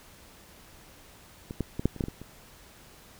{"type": "clicks", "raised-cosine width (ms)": 3, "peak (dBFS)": [-23, -15, -18, -9, -28, -15, -16, -22, -28], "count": 9, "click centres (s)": [1.509, 1.607, 1.795, 1.856, 1.963, 2.008, 2.039, 2.084, 2.216], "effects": ["pink hiss -53 dBFS RMS until 3.19 s"]}